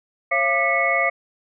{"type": "tone cluster", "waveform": "sine", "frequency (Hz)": [544, 682, 1198, 1971, 2197], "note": ["C#5", "F5", "D6", "B6", "C#7"], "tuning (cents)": [-33, -41, 34, -4, -16], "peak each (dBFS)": [-26, -23, -25, -24, -21], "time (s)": [0.31, 1.1], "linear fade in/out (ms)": 10, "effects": []}